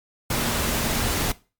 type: tone in noise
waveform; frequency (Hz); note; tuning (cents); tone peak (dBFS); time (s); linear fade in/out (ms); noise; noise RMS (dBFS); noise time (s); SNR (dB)
sine; 233.1; A#3; 0; -32; 0.34-1.08; 5; pink; -24; 0.3-1.32; -11
effects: noise-tail reverb RT60 0.3 s tail -19 dB re dry + MP3 96 kbps